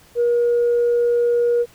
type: tone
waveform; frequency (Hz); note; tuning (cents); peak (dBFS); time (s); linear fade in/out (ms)
sine; 477.1; A#4; +40; -13; 0.15-1.66; 50
effects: tanh soft clip ceiling -11 dBFS + pink hiss -50 dBFS RMS until 1.74 s